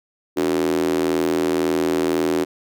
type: tone with high-pass filter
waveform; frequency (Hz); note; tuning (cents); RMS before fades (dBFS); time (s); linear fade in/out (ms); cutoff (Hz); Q
square; 40.96; E1; -10; -20; 0.36-2.45; 20; 330; 5.9
effects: none